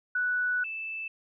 sine tone pair in turn, 1480 / 2637 Hz, F#6 / E7, 0 / 0 cents, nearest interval minor seventh, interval 1000 cents, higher second, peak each -25 / -33 dBFS, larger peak first, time 0.15-0.64 / 0.64-1.08 s, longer first, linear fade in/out 5 ms, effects none

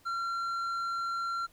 sine tone with tanh clipping, 1369 Hz, F6, 35 cents flat, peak -32 dBFS, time 0.05-1.47 s, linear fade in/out 20 ms, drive 7 dB, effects pink hiss -63 dBFS RMS until 1.52 s

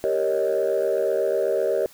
sine chord, Eb dominant seventh, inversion first, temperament equal, 392 / 466.2 / 554.4 / 622.3 Hz, G4 / Bb4 / Db5 / Eb5, 0 / 0 / 0 / 0 cents, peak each -24 dBFS, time 0.04-1.86 s, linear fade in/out 0 ms, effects tanh soft clip ceiling -14 dBFS + white hiss -50 dBFS RMS until 1.93 s

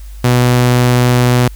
sawtooth tone, 123.47 Hz, B2, in tune, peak -4 dBFS, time 0.24-1.48 s, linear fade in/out 5 ms, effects added 50 Hz sine -27 dBFS peak until 1.55 s + white hiss -45 dBFS RMS until 1.55 s

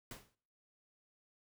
pink noise with exponential decay, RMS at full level -45 dBFS, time 0.11-0.35 s, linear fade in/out 1 ms, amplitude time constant 51 ms, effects noise-tail reverb RT60 0.6 s tail -25 dB re dry

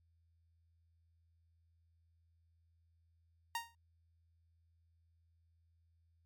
sawtooth tone with exponential decay, 930 Hz, A#5, 4 cents flat, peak -30 dBFS, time 3.55-3.75 s, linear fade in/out 2 ms, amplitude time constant 42 ms, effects added 83 Hz sine -70 dBFS peak until 6.25 s + MP3 96 kbps

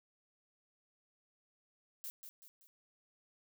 violet noise with echo, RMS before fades -44 dBFS, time 2.04-2.1 s, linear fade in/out 0 ms, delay 190 ms, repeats 3, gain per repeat -7 dB, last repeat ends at 2.67 s, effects none

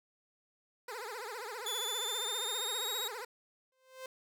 15% pulse tone with vibrato, 456.8 Hz, A#4, 35 cents flat, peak -34 dBFS, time 0.88-3.25 s, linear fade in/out 5 ms, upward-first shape triangle, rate 15 Hz, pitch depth 240 cents each way
sawtooth tone with pitch glide, 3459 to 3794 Hz, A7 to A#7, -30 to +30 cents, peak -32 dBFS, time 1.66-3.08 s, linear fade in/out 5 ms, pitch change +160 cents, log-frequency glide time 1.77-2.94 s
sawtooth tone with exponential growth, 520 Hz, C5, 11 cents flat, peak -36 dBFS, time 3.72-4.06 s, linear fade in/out 2 ms, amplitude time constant 72 ms
effects none

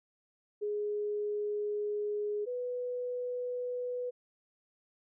sine tone pair in turn, 416.4 / 494.2 Hz, G#4 / B4, +5 / +1 cents, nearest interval minor third, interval 296 cents, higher second, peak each -31 / -33 dBFS, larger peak first, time 0.61-2.46 / 2.46-4.11 s, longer first, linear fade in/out 20 ms, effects none

